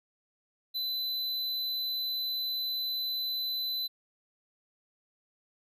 square tone, 4015 Hz, B7, 28 cents sharp, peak -31 dBFS, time 0.74-3.88 s, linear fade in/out 20 ms, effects none

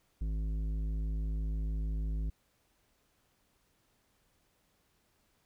sine tone with tanh clipping, 53.1 Hz, G#1, 39 cents sharp, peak -33 dBFS, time 0.21-2.3 s, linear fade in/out 5 ms, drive 11 dB, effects pink hiss -73 dBFS RMS until 5.45 s

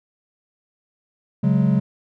triangle chord, C# suspended fourth, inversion none, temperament just, 138.59 / 184.79 / 207.9 Hz, C#3 / F#3 / G#3, 0 / -2 / +2 cents, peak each -17 / -17 / -18 dBFS, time 1.43-1.8 s, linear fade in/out 10 ms, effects none

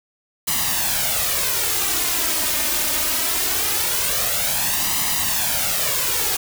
white noise with flanger, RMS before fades -21 dBFS, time 0.47-6.37 s, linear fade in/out 10 ms, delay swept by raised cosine 1 to 3.3 ms, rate 0.22 Hz, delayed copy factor +0.65, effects none

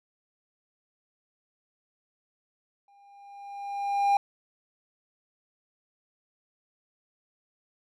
triangle tone with exponential growth, 803 Hz, G5, 41 cents sharp, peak -16 dBFS, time 2.88-4.17 s, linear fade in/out 2 ms, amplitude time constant 280 ms, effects none

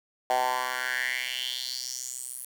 10% pulse tone with high-pass filter sweep, 126.8 Hz, B2, 46 cents sharp, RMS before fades -31 dBFS, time 0.3-2.45 s, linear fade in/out 2 ms, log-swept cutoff 720 to 11000 Hz, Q 4.4, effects 8-bit

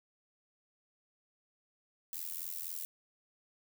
violet noise with amplitude modulation, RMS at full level -37 dBFS, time 2.13-2.85 s, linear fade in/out 0 ms, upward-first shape sine, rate 84 Hz, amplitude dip 95%, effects none

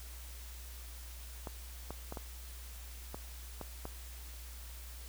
clicks, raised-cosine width 1 ms, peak -27 dBFS, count 7, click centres 1.472 / 1.906 / 2.124 / 2.172 / 3.145 / 3.613 / 3.854 s, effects added 60 Hz sine -46 dBFS peak until 5.08 s + white hiss -53 dBFS RMS until 5.08 s

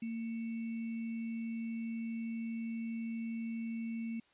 sine tone with sample-and-hold, 228.1 Hz, A#3, 37 cents flat, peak -36 dBFS, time 0.02-4.2 s, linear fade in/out 5 ms, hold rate 2450 Hz, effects white hiss -69 dBFS RMS until 4.33 s + resampled to 8000 Hz

